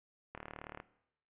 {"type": "click train", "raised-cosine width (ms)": 0.5, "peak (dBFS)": -29, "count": 18, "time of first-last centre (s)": [0.35, 0.801], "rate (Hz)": 37.7, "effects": ["noise-tail reverb RT60 0.8 s tail -18 dB re dry", "resampled to 8000 Hz"]}